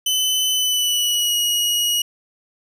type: tone with pitch glide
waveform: sawtooth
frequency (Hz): 3026 to 2898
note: F#7 to F#7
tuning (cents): +38 to -37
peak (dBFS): -14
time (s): 0.06-2.02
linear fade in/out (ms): 5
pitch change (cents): -75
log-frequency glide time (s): 0.52-1.35
effects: none